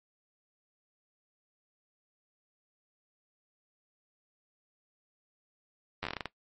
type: slowing click train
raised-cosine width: 0.3 ms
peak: -18 dBFS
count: 10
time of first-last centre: 6.03-6.257 s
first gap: 10 ms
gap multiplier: 1.22
effects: noise-tail reverb RT60 0.1 s tail -17 dB re dry + MP3 32 kbps